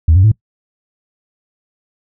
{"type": "tone with pitch steps", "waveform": "sine", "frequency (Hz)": [80.4, 93.43, 108.57], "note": ["E2", "F#2", "A2"], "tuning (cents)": [-43, 17, -23], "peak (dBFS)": -4, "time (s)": [0.08, 0.317], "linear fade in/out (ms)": 5, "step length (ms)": 79, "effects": ["noise-tail reverb RT60 0.1 s tail -24 dB re dry", "tanh soft clip ceiling -2 dBFS"]}